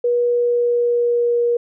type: tone with pitch glide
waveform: sine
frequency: 482.5 to 475.9 Hz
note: B4 to A#4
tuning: -40 to +36 cents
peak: -14 dBFS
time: 0.04-1.57 s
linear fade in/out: 5 ms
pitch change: -24 cents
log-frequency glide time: 0.23-1.43 s
effects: none